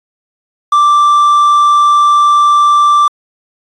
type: tone with quantisation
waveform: triangle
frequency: 1174.7 Hz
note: D6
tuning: in tune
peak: -3 dBFS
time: 0.72-3.08 s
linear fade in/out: 5 ms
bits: 5
effects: resampled to 22050 Hz